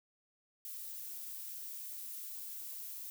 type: noise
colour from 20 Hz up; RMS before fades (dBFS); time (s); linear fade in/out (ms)
violet; -45; 0.65-3.1; 0
effects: none